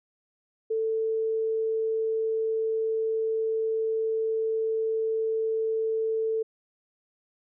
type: tone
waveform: sine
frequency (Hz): 443.9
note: A4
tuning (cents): +15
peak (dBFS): -24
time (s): 0.7-6.43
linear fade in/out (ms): 10
effects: none